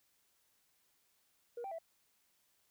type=tone with pitch steps; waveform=sine; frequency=476.2 / 782 / 659 Hz; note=A#4 / G5 / E5; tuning=+37 / -4 / -1 cents; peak=-39 dBFS; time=1.57-1.786 s; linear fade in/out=5 ms; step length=72 ms; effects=tanh soft clip ceiling -38 dBFS + white hiss -75 dBFS RMS until 2.7 s